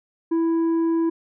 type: tone with tanh clipping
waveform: sine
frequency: 330 Hz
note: E4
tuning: 2 cents sharp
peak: -19 dBFS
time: 0.31-1.1 s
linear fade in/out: 10 ms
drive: 5 dB
effects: none